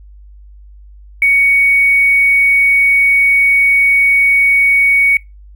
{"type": "tone with hard clipping", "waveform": "triangle", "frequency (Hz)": 2235, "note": "C#7", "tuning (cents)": 14, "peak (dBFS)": -7, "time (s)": [1.22, 5.17], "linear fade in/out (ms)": 2, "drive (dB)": 3, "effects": ["noise-tail reverb RT60 0.2 s tail -22 dB re dry", "added 50 Hz sine -35 dBFS peak until 5.55 s"]}